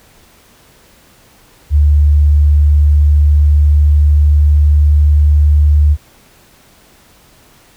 sine tone with pitch glide, 73.6 to 74.15 Hz, D2 to D2, +4 to +17 cents, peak -5 dBFS, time 1.7-5.97 s, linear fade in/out 50 ms, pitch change +13 cents, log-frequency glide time 2.02-5.6 s, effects pink hiss -46 dBFS RMS until 7.76 s

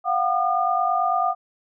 sine tone cluster, 702 / 751 / 1212 Hz, F5 / F#5 / D#6, +9 / +26 / -46 cents, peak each -23 dBFS, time 0.04-1.35 s, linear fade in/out 50 ms, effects none

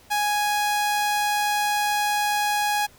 sawtooth tone, 830.6 Hz, G#5, in tune, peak -17 dBFS, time 0.1-2.87 s, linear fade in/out 20 ms, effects pink hiss -53 dBFS RMS until 2.98 s

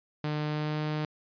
sawtooth tone with pitch glide, 150.8 to 152.55 Hz, D3 to D#3, +46 to -34 cents, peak -25 dBFS, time 0.24-1.05 s, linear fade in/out 2 ms, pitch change +20 cents, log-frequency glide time 0.44-0.8 s, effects resampled to 11025 Hz

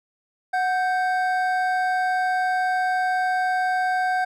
triangle tone pair together, 738.1 / 1564 Hz, F#5 / G6, -4 / -4 cents, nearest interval octave + minor second, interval 1300 cents, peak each -19 / -24 dBFS, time 0.53-4.25 s, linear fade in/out 10 ms, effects none

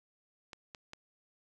clicks, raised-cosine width 0.2 ms, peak -28 dBFS, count 3, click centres 0.532 / 0.748 / 0.934 s, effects none

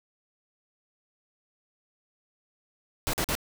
pink noise bursts, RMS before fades -28 dBFS, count 3, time 3.07-3.352 s, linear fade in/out 0 ms, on 64 ms, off 45 ms, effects none

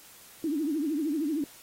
sine tone with vibrato, 302.6 Hz, D#4, 48 cents flat, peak -26 dBFS, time 0.44-1.44 s, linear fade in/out 2 ms, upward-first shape triangle, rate 13 Hz, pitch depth 190 cents each way, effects white hiss -52 dBFS RMS until 1.62 s + AAC 48 kbps

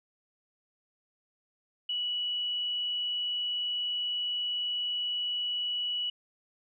sine tone, 2941 Hz, F#7, 11 cents flat, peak -29 dBFS, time 1.89-6.1 s, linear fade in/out 5 ms, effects none

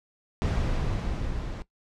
brown noise with level ramp, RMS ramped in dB -24 to -34 dBFS, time 0.42-1.62 s, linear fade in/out 0 ms, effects noise-tail reverb RT60 0.1 s tail -18 dB re dry + low-pass 6000 Hz 12 dB/octave

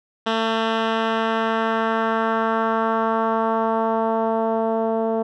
10% pulse tone with low-pass filter sweep, 224.2 Hz, A3, 33 cents sharp, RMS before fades -21 dBFS, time 0.26-5.23 s, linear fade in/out 10 ms, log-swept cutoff 3300 to 590 Hz, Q 1.5, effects none

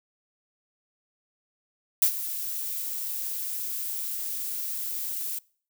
violet noise with ADSR envelope, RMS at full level -18 dBFS, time 2.02-5.39 s, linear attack 3 ms, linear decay 84 ms, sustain -14 dB, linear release 8 ms, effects noise-tail reverb RT60 0.5 s tail -25 dB re dry

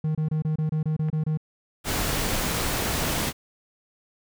triangle tone bursts, 155.56 Hz, D#3, in tune, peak -20 dBFS, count 10, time 0.04-1.374 s, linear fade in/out 5 ms, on 110 ms, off 26 ms
clicks, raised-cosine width 0.5 ms, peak -28 / -25 / -22 dBFS, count 3, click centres 1.086 / 1.939 / 1.995 s
pink noise, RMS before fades -26 dBFS, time 1.84-3.33 s, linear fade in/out 50 ms
effects none

